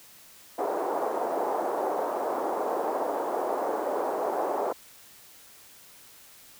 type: band-pass noise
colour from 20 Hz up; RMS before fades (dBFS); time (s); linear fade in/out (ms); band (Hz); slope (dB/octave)
white; -29; 0.58-4.73; 10; 350 to 860; 24
effects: white hiss -52 dBFS RMS until 6.59 s